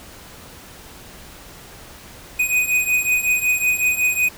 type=beating tone pair; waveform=square; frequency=2489 / 2494.4 Hz; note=D#7 / D#7; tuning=0 / +4 cents; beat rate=5.4 Hz; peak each=-22 / -19 dBFS; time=2.39-4.29 s; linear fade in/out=10 ms; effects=pink hiss -41 dBFS RMS until 4.37 s